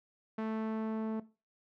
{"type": "tone with low-pass filter sweep", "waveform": "sawtooth", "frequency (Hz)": 220, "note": "A3", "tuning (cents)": 0, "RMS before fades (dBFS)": -36, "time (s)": [0.38, 1.2], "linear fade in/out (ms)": 5, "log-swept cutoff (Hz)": [1700, 820], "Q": 0.73, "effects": ["noise-tail reverb RT60 0.3 s tail -17 dB re dry"]}